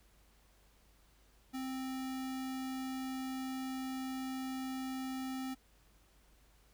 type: tone with sample-and-hold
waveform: sine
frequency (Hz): 261.6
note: C4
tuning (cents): 0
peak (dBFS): -37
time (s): 1.53-5.55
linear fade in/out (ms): 20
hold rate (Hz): 1050
effects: added 50 Hz sine -66 dBFS peak until 6.73 s + pink hiss -69 dBFS RMS until 6.73 s

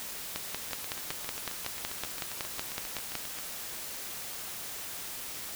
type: two click trains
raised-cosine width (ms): 0.2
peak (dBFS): -15 / -22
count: 16 / 21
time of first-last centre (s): 0.36-3.153 / 0.71-3.387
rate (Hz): 5.37 / 7.47
effects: white hiss -40 dBFS RMS until 5.55 s

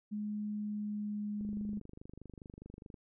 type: tone with pitch glide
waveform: sine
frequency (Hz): 209.5 to 207.9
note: G#3 to G#3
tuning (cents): +15 to +2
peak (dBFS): -35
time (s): 0.11-1.8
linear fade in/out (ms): 20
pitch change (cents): -13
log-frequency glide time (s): 0.55-1.32
type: click train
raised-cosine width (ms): 3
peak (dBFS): -36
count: 39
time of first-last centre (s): 1.41-2.942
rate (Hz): 24.8
effects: none

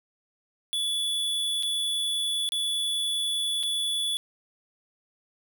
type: tone with dropouts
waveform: square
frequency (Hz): 3435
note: A7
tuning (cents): -42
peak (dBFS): -26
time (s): 0.73-4.17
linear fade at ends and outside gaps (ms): 0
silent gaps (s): 1.626-1.632 / 2.49-2.521 / 3.63-3.635
effects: none

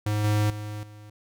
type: tone with level steps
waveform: square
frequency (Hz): 105.3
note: G#2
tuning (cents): +24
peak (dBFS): -24 / -21 / -33 / -44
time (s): 0.06-1.1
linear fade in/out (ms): 5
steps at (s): 0.24 / 0.5 / 0.83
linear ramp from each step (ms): 2
effects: none

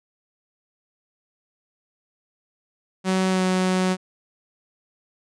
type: tone with pitch glide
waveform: sawtooth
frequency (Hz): 187.8 to 185.32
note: F#3 to F#3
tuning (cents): +26 to +3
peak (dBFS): -15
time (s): 3.04-3.97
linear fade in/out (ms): 50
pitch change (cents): -23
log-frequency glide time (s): 3.29-3.43
effects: resampled to 22050 Hz

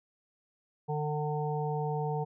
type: harmonic tone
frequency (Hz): 150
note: D3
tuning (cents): +37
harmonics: 1 / 3 / 5 / 6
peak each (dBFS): -32 / -35 / -37 / -39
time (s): 0.88-2.25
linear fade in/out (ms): 20
effects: none

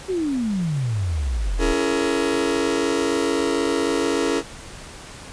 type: exponential sweep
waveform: sine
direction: down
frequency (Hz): 392 to 33.36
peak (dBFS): -20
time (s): 0.08-1.74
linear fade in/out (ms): 20
type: chord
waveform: 40% pulse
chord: A# half-diminished seventh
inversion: first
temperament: just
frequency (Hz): 279.7 / 335.6 / 419.5 / 466.2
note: C#4 / E4 / G#4 / A#4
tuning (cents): +16 / +31 / +17 / 0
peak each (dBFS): -24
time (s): 1.58-4.43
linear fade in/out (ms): 50
effects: pink hiss -39 dBFS RMS until 5.32 s + resampled to 22050 Hz

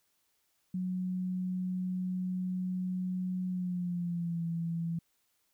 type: tone with pitch glide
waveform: sine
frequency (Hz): 183.5 to 167.3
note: F#3 to E3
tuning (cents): -14 to +26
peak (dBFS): -31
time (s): 0.74-4.99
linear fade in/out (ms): 5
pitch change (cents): -160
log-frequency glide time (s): 3.48-4.44
effects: white hiss -75 dBFS RMS until 5.53 s

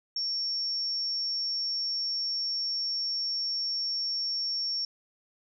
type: tone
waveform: sine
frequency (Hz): 5480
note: F8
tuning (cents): -34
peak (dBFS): -28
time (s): 0.16-4.85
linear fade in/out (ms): 2
effects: none

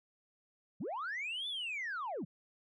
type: linear two-way sweep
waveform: sine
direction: up then down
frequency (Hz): 127.1 to 3548 to 127.1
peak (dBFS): -35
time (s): 0.8-2.25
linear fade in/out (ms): 10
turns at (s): 1.48
effects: tanh soft clip ceiling -34 dBFS

